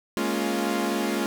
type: chord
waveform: sawtooth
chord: Bb minor seventh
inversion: third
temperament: equal with one note detuned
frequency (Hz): 209.2 / 233.1 / 277.2 / 349.2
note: Ab3 / Bb3 / Db4 / F4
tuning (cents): +13 / 0 / 0 / 0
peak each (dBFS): -25 / -27 / -26 / -25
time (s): 0.17-1.26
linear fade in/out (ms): 0
effects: none